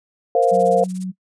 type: chord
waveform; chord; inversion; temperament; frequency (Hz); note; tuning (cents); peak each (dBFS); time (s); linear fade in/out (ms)
sine; Bb suspended second; none; just; 466.2 / 524.4 / 699.2; Bb4 / C5 / F5; 0 / +4 / +2; -17; 0.35-0.84; 2
type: noise with tremolo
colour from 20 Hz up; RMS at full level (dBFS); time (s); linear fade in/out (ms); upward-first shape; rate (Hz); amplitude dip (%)
violet; -32; 0.42-1.04; 5; sine; 17; 100
type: tone with vibrato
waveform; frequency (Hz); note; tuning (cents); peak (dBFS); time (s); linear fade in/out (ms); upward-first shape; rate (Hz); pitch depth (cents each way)
sine; 185; F#3; 0; -23; 0.51-1.12; 20; sine; 4.3; 11
effects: noise-tail reverb RT60 0.1 s tail -22 dB re dry + resampled to 22050 Hz